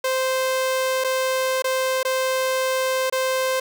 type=tone with dropouts; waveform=sawtooth; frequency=521 Hz; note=C5; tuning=7 cents flat; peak=-16 dBFS; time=0.04-3.6 s; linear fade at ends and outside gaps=5 ms; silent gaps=1.04-1.044 / 1.622-1.642 / 2.031-2.049 / 3.099-3.124 s; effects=none